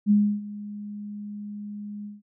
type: tone with ADSR envelope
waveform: sine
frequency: 206.8 Hz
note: G#3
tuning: 7 cents flat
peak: -14 dBFS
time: 0.06-2.22 s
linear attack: 47 ms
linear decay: 300 ms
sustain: -19 dB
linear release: 170 ms
effects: none